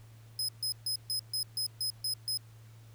sawtooth tone bursts, 5080 Hz, D#8, 35 cents sharp, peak -28 dBFS, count 9, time 0.39-2.374 s, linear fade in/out 2 ms, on 96 ms, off 140 ms, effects added 112 Hz sine -51 dBFS peak until 2.94 s + pink hiss -63 dBFS RMS until 2.94 s

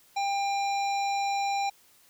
harmonic tone, 797 Hz, G5, 28 cents sharp, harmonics 1 / 3 / 5 / 7 / 9, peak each -26 / -36 / -40 / -43 / -45 dBFS, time 0.16-1.7 s, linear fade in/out 10 ms, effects white hiss -60 dBFS RMS until 2.09 s

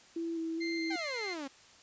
sine tone with vibrato, 329.6 Hz, E4, in tune, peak -33 dBFS, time 0.16-0.96 s, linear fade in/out 5 ms, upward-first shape square, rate 2.4 Hz, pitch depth 17 cents each way
30% pulse tone, 2093 Hz, C7, in tune, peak -34 dBFS, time 0.6-1.35 s, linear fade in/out 20 ms
sawtooth exponential sweep, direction down, 810 to 261.6 Hz, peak -34 dBFS, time 0.9-1.48 s, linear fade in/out 10 ms
effects white hiss -58 dBFS RMS until 1.82 s + resampled to 16000 Hz

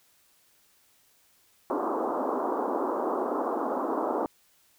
pink band-pass noise, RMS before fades -29 dBFS, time 1.7-4.26 s, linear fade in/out 0 ms, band 260 to 1200 Hz, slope 48 dB/octave, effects white hiss -64 dBFS RMS until 4.78 s

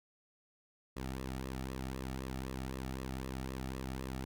sawtooth tone with flanger, 65.41 Hz, C2, in tune, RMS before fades -41 dBFS, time 0.96-4.25 s, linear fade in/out 10 ms, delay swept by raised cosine 1.3 to 1.99 ms, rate 3.9 Hz, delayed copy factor -0.65, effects none

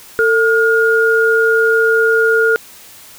sine tone pair together, 448.6 / 1424.2 Hz, A4 / F6, +34 / +33 cents, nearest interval octave + minor sixth, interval 1999 cents, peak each -12 dBFS, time 0.19-2.56 s, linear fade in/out 0 ms, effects white hiss -39 dBFS RMS until 3.18 s

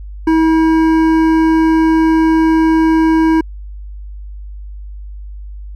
sine tone with hard clipping, 321.6 Hz, E4, 43 cents flat, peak -10 dBFS, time 0.27-3.41 s, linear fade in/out 5 ms, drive 11 dB, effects added 50 Hz sine -26 dBFS peak until 5.75 s

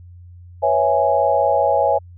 sine chord, C# minor seventh, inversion third, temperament equal, 493.9 / 554.4 / 659.3 / 830.6 Hz, B4 / C#5 / E5 / G#5, 0 / 0 / 0 / 0 cents, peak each -23 / -18 / -19 / -18 dBFS, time 0.62-1.99 s, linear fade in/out 20 ms, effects added 88 Hz sine -38 dBFS peak until 2.17 s

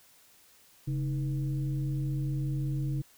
sine tone with frequency modulation, 137.6 Hz, C#3, 12 cents flat, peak -28 dBFS, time 0.87-3.02 s, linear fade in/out 10 ms, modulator 175 Hz, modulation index 0.59, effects white hiss -60 dBFS RMS until 3.17 s

